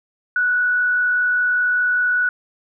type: tone with frequency modulation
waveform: sine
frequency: 1474 Hz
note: F#6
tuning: 7 cents flat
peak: -15 dBFS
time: 0.36-2.29 s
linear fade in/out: 2 ms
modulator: 45 Hz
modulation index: 0.33
effects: none